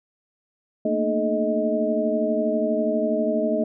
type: tone cluster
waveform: sine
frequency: 224 / 236.3 / 303.7 / 428.8 / 627 Hz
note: A3 / A#3 / D#4 / A4 / D#5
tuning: +31 / +24 / -42 / -45 / +13 cents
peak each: -26 / -29 / -28 / -28 / -23 dBFS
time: 0.85-3.64 s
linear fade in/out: 5 ms
effects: none